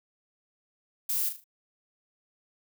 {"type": "noise with echo", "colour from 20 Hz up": "violet", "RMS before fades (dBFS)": -29, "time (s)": [1.09, 1.29], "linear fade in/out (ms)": 5, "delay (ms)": 38, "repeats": 4, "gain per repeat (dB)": -8, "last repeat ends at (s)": 1.442, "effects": []}